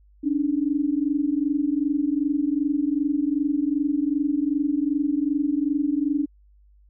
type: tone pair together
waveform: sine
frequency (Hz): 279.3 / 301.9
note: C#4 / D4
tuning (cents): +13 / +48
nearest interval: minor second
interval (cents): 135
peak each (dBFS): -23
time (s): 0.23-6.26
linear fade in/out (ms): 20
effects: added 50 Hz sine -52 dBFS peak until 6.89 s